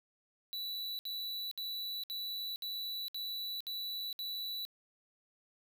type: tone bursts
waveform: square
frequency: 3951 Hz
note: B7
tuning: in tune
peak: -38 dBFS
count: 8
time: 0.53-4.651 s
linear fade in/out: 0 ms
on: 460 ms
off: 63 ms
effects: none